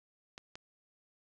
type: clicks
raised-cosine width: 0.2 ms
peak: -28 dBFS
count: 2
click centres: 0.379 / 0.555 s
effects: resampled to 22050 Hz